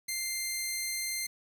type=tone; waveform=10% pulse; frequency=2093 Hz; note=C7; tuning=in tune; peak=-23 dBFS; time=0.08-1.27 s; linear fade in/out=10 ms; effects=9-bit